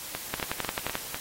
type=two click trains; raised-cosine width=0.3 ms; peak=-12 / -15 dBFS; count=8 / 5; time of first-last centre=0.34-0.954 / 0.15-1.145 s; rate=11.4 / 4.02 Hz; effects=white hiss -39 dBFS RMS until 1.2 s + AAC 48 kbps